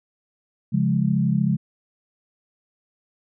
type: chord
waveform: sine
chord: Db major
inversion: none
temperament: equal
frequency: 138.59 / 174.61 / 207.7 Hz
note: Db3 / F3 / Ab3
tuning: 0 / 0 / 0 cents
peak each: -22 dBFS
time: 0.72-1.57 s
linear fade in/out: 20 ms
effects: none